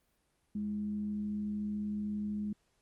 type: tone with frequency modulation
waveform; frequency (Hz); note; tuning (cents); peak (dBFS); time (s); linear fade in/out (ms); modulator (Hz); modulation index
sine; 208.1; G#3; +4; -33; 0.55-2.53; 5; 122; 0.22
effects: pink hiss -75 dBFS RMS until 2.81 s + Opus 32 kbps